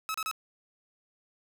sawtooth tone bursts, 1291 Hz, E6, 37 cents flat, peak -27 dBFS, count 3, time 0.09-0.313 s, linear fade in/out 0 ms, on 53 ms, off 32 ms, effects none

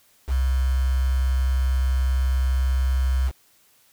sine tone with quantisation, 64.9 Hz, C2, 13 cents flat, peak -18 dBFS, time 0.27-3.32 s, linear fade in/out 50 ms, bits 6, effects white hiss -59 dBFS RMS until 3.92 s

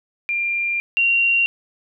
sine tone pair in turn, 2389 / 2757 Hz, D7 / F7, +29 / -23 cents, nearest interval major second, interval 248 cents, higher second, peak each -19 / -14 dBFS, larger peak second, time 0.29-0.8 / 0.97-1.46 s, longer first, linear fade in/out 0 ms, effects none

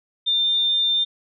sine tone, 3602 Hz, A7, 40 cents sharp, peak -17 dBFS, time 0.26-1.05 s, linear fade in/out 20 ms, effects none

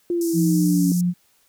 sine linear sweep, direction down, 349.9 to 276.8 Hz, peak -19 dBFS, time 0.1-0.92 s, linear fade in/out 2 ms
pink band-pass noise, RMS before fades -34 dBFS, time 0.21-1.01 s, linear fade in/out 2 ms, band 5300 to 15000 Hz, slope 48 dB/octave
sine tone with pitch glide, 171 to 176.93 Hz, F3 to F3, -36 to +23 cents, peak -17 dBFS, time 0.33-1.14 s, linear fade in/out 50 ms, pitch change +59 cents, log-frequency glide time 0.45-0.71 s
effects white hiss -61 dBFS RMS until 1.48 s

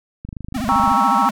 click train, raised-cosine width 5 ms, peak -18 dBFS, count 18, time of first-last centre 0.25-0.917 s, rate 25.5 Hz
square tone with vibrato, 232.5 Hz, A#3, 4 cents flat, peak -22 dBFS, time 0.54-1.31 s, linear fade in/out 10 ms, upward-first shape sine, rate 14 Hz, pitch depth 250 cents each way
sine chord, G diminished seventh, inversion none, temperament equal with one note detuned, 800 / 932.3 / 1108.7 / 1318.5 Hz, G5 / Bb5 / Db6 / Fb6, +35 / 0 / 0 / 0 cents, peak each -19 dBFS, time 0.69-1.29 s, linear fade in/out 0 ms
effects none

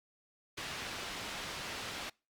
white low-pass noise, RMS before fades -42 dBFS, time 0.57-2.1 s, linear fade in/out 10 ms, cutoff 3800 Hz, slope 12 dB/octave, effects noise-tail reverb RT60 0.3 s tail -25 dB re dry + Opus 48 kbps

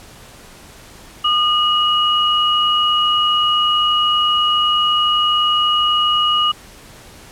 sine tone pair together, 1220.1 / 2902 Hz, D#6 / F#7, -34 / -34 cents, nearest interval octave + minor third, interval 1500 cents, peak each -16 / -15 dBFS, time 1.24-6.52 s, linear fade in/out 10 ms, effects pink hiss -41 dBFS RMS until 7.31 s + low-pass 12000 Hz 12 dB/octave

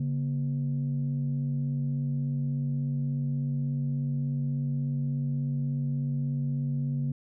sine tone pair together, 140.97 / 237.5 Hz, C#3 / A#3, +29 / +33 cents, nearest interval major sixth, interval 904 cents, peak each -26 / -33 dBFS, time 0-7.12 s, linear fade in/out 5 ms, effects tanh soft clip ceiling -21 dBFS

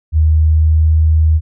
sine tone with pitch glide, 78.2 to 78.88 Hz, D#2 to D#2, +9 to +24 cents, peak -7 dBFS, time 0.12-1.41 s, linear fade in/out 50 ms, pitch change +15 cents, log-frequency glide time 0.36-0.89 s, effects none

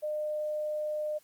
sine tone, 606 Hz, D#5, 46 cents flat, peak -30 dBFS, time 0.02-1.19 s, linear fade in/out 20 ms, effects white hiss -64 dBFS RMS until 1.23 s + Opus 32 kbps

